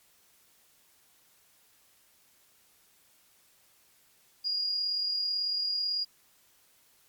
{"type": "tone with amplitude modulation", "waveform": "sine", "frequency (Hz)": 4853, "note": "D#8", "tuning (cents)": -44, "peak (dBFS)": -26, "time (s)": [4.44, 6.05], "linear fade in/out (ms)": 20, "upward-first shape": "sine", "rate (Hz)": 38.1, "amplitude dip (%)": 35, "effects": ["white hiss -64 dBFS RMS until 7.08 s", "MP3 96 kbps"]}